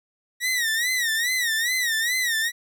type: tone with vibrato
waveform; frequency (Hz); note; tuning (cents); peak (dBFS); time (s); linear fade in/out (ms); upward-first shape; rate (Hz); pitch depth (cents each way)
sawtooth; 1900; A#6; +33; -18; 0.4-2.52; 50; sine; 2.4; 130
effects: none